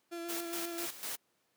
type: tone with vibrato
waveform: 35% pulse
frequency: 339.8 Hz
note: F4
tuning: 47 cents flat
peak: -37 dBFS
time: 0.11-0.87 s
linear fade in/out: 20 ms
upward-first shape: square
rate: 7.4 Hz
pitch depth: 14 cents each way
type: noise with tremolo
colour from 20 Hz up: white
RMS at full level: -39 dBFS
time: 0.28-1.17 s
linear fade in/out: 20 ms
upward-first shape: square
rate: 4 Hz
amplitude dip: 70%
effects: pink hiss -75 dBFS RMS until 1.56 s + high-pass 200 Hz 12 dB/octave